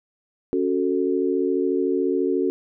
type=chord; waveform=sine; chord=F# minor; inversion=second; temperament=just; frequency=277.5 / 370 / 444 Hz; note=C#4 / F#4 / A4; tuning=+2 / 0 / +16 cents; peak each=-24 / -22 / -25 dBFS; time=0.53-2.5 s; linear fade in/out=0 ms; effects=none